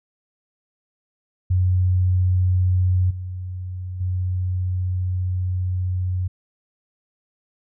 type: tone with level steps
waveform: sine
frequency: 91.5 Hz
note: F#2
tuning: 19 cents flat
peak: -15 / -27 / -20 dBFS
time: 1.5-6.28 s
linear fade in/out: 10 ms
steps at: 3.1 / 4 s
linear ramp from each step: 10 ms
effects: none

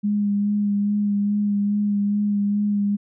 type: tone with vibrato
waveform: sine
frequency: 204.8 Hz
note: G#3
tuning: 24 cents flat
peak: -18 dBFS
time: 0.03-2.97 s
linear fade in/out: 20 ms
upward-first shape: sine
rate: 2.4 Hz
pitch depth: 20 cents each way
effects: none

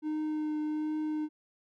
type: tone with vibrato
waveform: triangle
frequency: 306.2 Hz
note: D#4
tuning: 28 cents flat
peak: -28 dBFS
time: 0.02-1.29 s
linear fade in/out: 50 ms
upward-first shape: triangle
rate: 1.3 Hz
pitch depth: 14 cents each way
effects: none

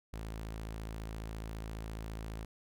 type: tone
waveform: sawtooth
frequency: 54.6 Hz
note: A1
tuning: 13 cents flat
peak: -36 dBFS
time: 0.13-2.45 s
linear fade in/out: 5 ms
effects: none

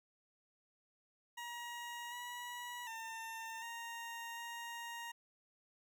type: tone with pitch steps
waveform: 20% pulse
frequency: 951 / 970 / 902 / 931 / 937 Hz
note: A#5 / B5 / A5 / A#5 / A#5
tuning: +34 / -31 / +43 / -2 / +9 cents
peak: -39 dBFS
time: 1.37-5.12 s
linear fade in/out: 10 ms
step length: 750 ms
effects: none

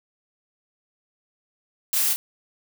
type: noise with echo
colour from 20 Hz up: blue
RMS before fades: -23 dBFS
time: 1.93-2.13 s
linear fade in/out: 0 ms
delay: 30 ms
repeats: 1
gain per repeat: -4 dB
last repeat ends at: 2.16 s
effects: none

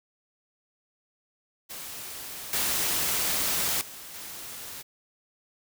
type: noise with level steps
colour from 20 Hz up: white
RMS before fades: -39 / -27 / -43 / -40 dBFS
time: 1.69-4.83 s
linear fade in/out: 20 ms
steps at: 2.53 / 3.81 / 4.14 s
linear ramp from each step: 2 ms
effects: none

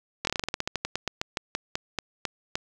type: slowing click train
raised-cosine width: 0.2 ms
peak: -10 dBFS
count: 22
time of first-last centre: 0.25-2.555 s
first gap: 22 ms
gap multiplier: 1.14
effects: none

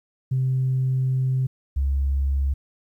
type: tone pair in turn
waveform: sine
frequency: 130.4 / 68.72 Hz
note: C3 / C#2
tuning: -5 / -14 cents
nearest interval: major seventh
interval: 1109 cents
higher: first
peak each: -18 / -18 dBFS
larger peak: neither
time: 0.31-1.47 / 1.76-2.54 s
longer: first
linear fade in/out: 10 ms
effects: tanh soft clip ceiling -15 dBFS + 10-bit

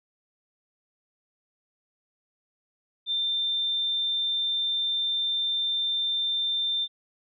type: tone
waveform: sine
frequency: 3580 Hz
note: A7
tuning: 29 cents sharp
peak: -24 dBFS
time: 3.06-6.88 s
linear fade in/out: 50 ms
effects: none

